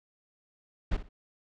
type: noise with echo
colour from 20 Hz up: brown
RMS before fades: -27 dBFS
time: 0.91-0.97 s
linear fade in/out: 10 ms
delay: 60 ms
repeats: 2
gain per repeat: -13 dB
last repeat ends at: 1.09 s
effects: low-pass 4000 Hz 12 dB/octave